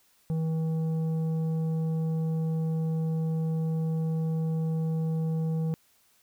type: tone with tanh clipping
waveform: sine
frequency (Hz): 160.7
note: E3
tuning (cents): -44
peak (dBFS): -27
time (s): 0.3-5.74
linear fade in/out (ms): 0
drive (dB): 8
effects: white hiss -65 dBFS RMS until 6.22 s